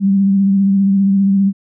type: tone with vibrato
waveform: sine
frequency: 196.2 Hz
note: G3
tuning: 2 cents sharp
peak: -9 dBFS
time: 0-1.53 s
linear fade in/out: 50 ms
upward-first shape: sine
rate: 15 Hz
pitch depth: 27 cents each way
effects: none